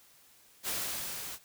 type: noise with level ramp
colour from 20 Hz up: white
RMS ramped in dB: -33 to -42 dBFS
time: 0.63-1.39 s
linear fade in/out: 50 ms
effects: white hiss -61 dBFS RMS until 1.44 s